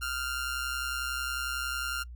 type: tone with amplitude modulation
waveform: sawtooth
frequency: 1396.9 Hz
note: F6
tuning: in tune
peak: -25 dBFS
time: 0.01-2.04 s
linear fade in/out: 20 ms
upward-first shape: sine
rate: 131 Hz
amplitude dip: 60%
effects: noise-tail reverb RT60 0.1 s tail -25 dB re dry + added 60 Hz sine -41 dBFS peak until 2.15 s